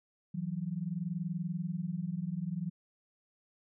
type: tone pair together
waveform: sine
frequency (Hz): 163 / 183.54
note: E3 / F#3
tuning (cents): -19 / -14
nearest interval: major second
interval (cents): 205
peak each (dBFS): -36 / -36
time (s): 0.34-2.7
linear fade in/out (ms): 10
effects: none